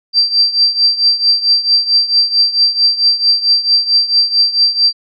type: tone with tremolo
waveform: sine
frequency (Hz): 4699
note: D8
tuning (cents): 0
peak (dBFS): -5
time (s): 0.13-4.93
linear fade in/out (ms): 50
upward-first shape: triangle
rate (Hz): 4.5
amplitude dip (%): 85
effects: none